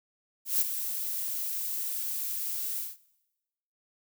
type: noise with ADSR envelope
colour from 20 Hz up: violet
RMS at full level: -24 dBFS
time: 0.45-2.97 s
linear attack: 160 ms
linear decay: 20 ms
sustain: -9 dB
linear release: 190 ms
effects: noise-tail reverb RT60 1.0 s tail -21 dB re dry